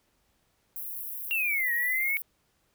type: high-pass noise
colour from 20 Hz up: white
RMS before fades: -37 dBFS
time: 0.76-2.22 s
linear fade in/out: 0 ms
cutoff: 11000 Hz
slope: 48 dB/octave
type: exponential two-way sweep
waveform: sine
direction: down then up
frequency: 2794 to 1866 to 2235 Hz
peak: -25 dBFS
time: 1.31-2.17 s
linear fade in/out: 0 ms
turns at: 1.73 s
effects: pink hiss -71 dBFS RMS until 2.74 s